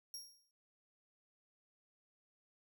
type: tone with exponential decay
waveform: sawtooth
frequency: 5590 Hz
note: F8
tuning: 1 cent sharp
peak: -40 dBFS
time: 0.14-0.51 s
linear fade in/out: 1 ms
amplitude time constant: 80 ms
effects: none